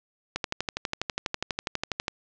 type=click train; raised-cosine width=0.2 ms; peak=-10 dBFS; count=22; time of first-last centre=0.36-2.081 s; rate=12.2 Hz; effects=low-pass 7000 Hz 12 dB/octave